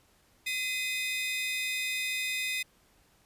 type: tone cluster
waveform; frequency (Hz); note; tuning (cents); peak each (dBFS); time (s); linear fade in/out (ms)
40% pulse; 2039 / 2508 / 3637; C7 / D#7 / A#7; -45 / +13 / -43; -34 / -32 / -36; 0.46-2.63; 10
effects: pink hiss -65 dBFS RMS until 3.25 s + resampled to 32000 Hz